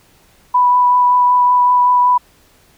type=tone with vibrato; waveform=sine; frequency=987.8 Hz; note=B5; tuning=in tune; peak=-8 dBFS; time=0.54-2.18 s; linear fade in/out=10 ms; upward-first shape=triangle; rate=5.3 Hz; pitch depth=12 cents each way; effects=pink hiss -51 dBFS RMS until 2.77 s

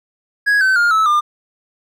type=tone with pitch steps; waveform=triangle; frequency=1661.2 / 1532.2 / 1413.1 / 1303.4 / 1202.1 Hz; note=G#6 / G6 / F6 / E6 / D6; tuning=0 / -40 / +20 / -20 / +40 cents; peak=-9 dBFS; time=0.46-1.21 s; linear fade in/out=20 ms; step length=150 ms; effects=none

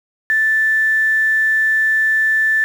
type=tone with quantisation; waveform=sine; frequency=1760 Hz; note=A6; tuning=in tune; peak=-12 dBFS; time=0.3-2.64 s; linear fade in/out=0 ms; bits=6; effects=none

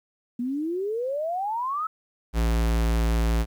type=exponential sweep; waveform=sine; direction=up; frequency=234.9 to 1318.5 Hz; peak=-25 dBFS; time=0.39-1.87 s; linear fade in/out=5 ms
type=tone; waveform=square; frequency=56.6 Hz; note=A1; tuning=50 cents sharp; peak=-21 dBFS; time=2.33-3.46 s; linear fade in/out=50 ms
effects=10-bit

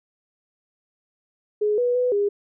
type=tone with pitch steps; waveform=sine; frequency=420 / 488.7 / 497.1 / 407.1 Hz; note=G#4 / B4 / B4 / G#4; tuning=+19 / -18 / +11 / -35 cents; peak=-18 dBFS; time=1.61-2.29 s; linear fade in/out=10 ms; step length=170 ms; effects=none

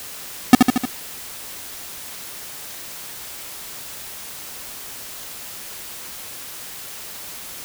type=tone with echo; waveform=square; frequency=250.3 Hz; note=B3; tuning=23 cents sharp; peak=-3 dBFS; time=0.53-0.55 s; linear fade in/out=2 ms; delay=76 ms; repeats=4; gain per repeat=-4 dB; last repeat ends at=0.854 s; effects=white hiss -35 dBFS RMS until 7.64 s

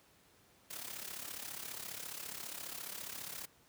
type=noise with amplitude modulation; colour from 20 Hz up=white; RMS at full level=-42 dBFS; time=0.7-3.46 s; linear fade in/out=10 ms; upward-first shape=sine; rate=34.7 Hz; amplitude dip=70%; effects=pink hiss -66 dBFS RMS until 3.68 s + high-pass 80 Hz 12 dB/octave

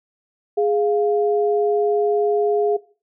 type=tone pair together; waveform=sine; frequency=415.6 / 699 Hz; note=G#4 / F5; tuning=+1 / +1 cents; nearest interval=major sixth; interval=900 cents; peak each=-16 / -23 dBFS; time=0.57-2.77 s; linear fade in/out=10 ms; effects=noise-tail reverb RT60 0.4 s tail -20 dB re dry

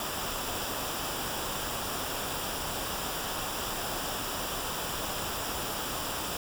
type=noise with comb filter; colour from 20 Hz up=pink; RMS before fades=-34 dBFS; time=0-6.37 s; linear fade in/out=2 ms; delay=0.47 ms; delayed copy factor=-0.55; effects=none

